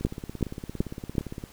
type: two click trains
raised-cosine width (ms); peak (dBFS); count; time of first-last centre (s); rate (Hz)
3; -22 / -10; 26 / 4; 0.01-1.439 / 0.05-1.182; 17.5 / 2.65
effects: pink hiss -52 dBFS RMS until 1.52 s